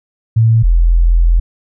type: tone pair in turn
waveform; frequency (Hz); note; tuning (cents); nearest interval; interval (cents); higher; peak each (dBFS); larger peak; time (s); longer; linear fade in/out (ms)
sine; 113 / 42.33; A2 / E1; +47 / +47; octave + perfect fourth; 1700; first; -6; neither; 0.36-0.63 / 0.63-1.4; second; 10
effects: none